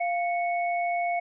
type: tone pair together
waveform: sine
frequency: 697 / 2213 Hz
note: F5 / C#7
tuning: -4 / -3 cents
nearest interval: octave + minor sixth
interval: 2001 cents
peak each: -25 / -32 dBFS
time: 0-1.2 s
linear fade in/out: 10 ms
effects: none